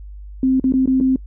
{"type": "tone with dropouts", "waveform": "sine", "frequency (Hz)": 261.6, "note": "C4", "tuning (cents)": 0, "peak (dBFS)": -12, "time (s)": [0.43, 1.16], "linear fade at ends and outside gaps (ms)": 2, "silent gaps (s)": [[0.598, 0.641], [0.723, 0.738], [0.858, 0.875], [1.002, 1.009]], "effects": ["noise-tail reverb RT60 0.1 s tail -25 dB re dry", "added 50 Hz sine -32 dBFS peak until 1.26 s"]}